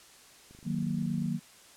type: click train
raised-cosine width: 3 ms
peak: -40 dBFS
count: 20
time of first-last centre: 0.51-1.261 s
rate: 25.3 Hz
type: chord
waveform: sine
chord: D# minor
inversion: none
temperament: equal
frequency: 155.56 / 185 / 233.1 Hz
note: D#3 / F#3 / A#3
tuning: 0 / 0 / 0 cents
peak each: -33 dBFS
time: 0.64-1.4 s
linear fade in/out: 50 ms
effects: white hiss -55 dBFS RMS until 1.76 s + low-pass 10000 Hz 12 dB/octave